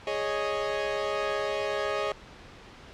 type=chord; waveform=sawtooth; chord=Ab suspended fourth; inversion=none; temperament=equal; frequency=415.3 / 554.4 / 622.3 Hz; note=Ab4 / Db5 / Eb5; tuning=0 / 0 / 0 cents; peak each=-28 dBFS; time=0.07-2.12 s; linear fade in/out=2 ms; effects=pink hiss -48 dBFS RMS until 2.93 s + low-pass 4000 Hz 12 dB/octave